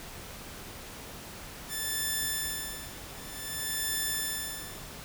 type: tone with tremolo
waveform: 5% pulse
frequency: 1760 Hz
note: A6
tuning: in tune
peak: -18 dBFS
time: 1.68-4.98 s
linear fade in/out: 50 ms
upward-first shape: sine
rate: 0.54 Hz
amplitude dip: 95%
effects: pink hiss -44 dBFS RMS until 5.04 s